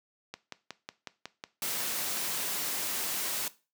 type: click train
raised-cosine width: 0.2 ms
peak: -21 dBFS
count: 11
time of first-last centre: 0.34-2.172 s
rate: 5.46 Hz
type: noise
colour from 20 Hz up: white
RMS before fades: -33 dBFS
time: 1.62-3.48 s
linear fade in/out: 2 ms
effects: noise-tail reverb RT60 0.3 s tail -17 dB re dry + high-pass 150 Hz 12 dB/octave